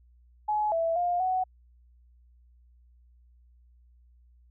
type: tone with pitch steps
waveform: sine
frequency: 846 / 661 / 706 / 744 Hz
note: G#5 / E5 / F5 / F#5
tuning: +32 / +5 / +19 / +9 cents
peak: -24 dBFS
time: 0.48-1.44 s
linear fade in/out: 10 ms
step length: 240 ms
effects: added 60 Hz sine -56 dBFS peak until 4.5 s